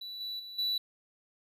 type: tone with level steps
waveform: triangle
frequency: 3951 Hz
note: B7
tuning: in tune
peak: -38 / -34 / -41 / -27 dBFS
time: 0.01-0.78 s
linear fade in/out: 5 ms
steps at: 0.2 / 0.39 / 0.58 s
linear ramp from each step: 10 ms
effects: none